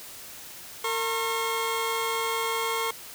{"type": "tone pair together", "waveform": "20% pulse", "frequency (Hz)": [455.3, 1084], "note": ["A#4", "C#6"], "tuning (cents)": [-41, -39], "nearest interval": "octave + minor third", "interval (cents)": 1502, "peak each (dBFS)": -24, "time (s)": [0.84, 2.91], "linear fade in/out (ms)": 5, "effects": ["white hiss -43 dBFS RMS until 3.14 s"]}